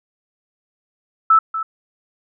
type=tone with echo; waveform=sine; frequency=1314 Hz; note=E6; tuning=6 cents flat; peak=-8 dBFS; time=1.3-1.39 s; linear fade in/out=5 ms; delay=240 ms; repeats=1; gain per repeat=-12 dB; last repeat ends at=1.63 s; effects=none